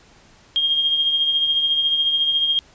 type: tone with tremolo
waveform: sine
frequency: 3228 Hz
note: G#7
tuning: 50 cents flat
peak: -14 dBFS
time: 0.56-2.59 s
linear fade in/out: 0 ms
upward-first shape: triangle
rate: 14 Hz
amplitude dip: 50%
effects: pink hiss -51 dBFS RMS until 2.74 s + resampled to 16000 Hz